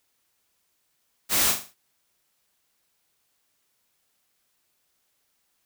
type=noise with echo; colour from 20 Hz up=white; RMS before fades=-22 dBFS; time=1.29-1.55 s; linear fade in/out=50 ms; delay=40 ms; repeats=5; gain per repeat=-7 dB; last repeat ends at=1.75 s; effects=white hiss -72 dBFS RMS until 5.65 s